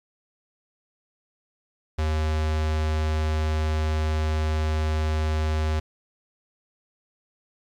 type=tone with notch filter; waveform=square; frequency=77.78 Hz; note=D#2; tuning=in tune; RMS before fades=-24 dBFS; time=1.98-5.8 s; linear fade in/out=10 ms; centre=190 Hz; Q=1.4; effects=low-pass 6000 Hz 12 dB/octave + 10-bit